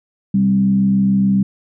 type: tone with frequency modulation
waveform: sine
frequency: 196.2 Hz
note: G3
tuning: 2 cents sharp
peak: -11 dBFS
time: 0.34-1.43 s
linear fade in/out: 5 ms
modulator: 67 Hz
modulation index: 0.47
effects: none